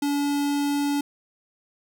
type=tone with notch filter; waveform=square; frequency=286.4 Hz; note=D4; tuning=43 cents flat; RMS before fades=-24 dBFS; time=0.02-1.01 s; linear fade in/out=5 ms; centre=1700 Hz; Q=1.9; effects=none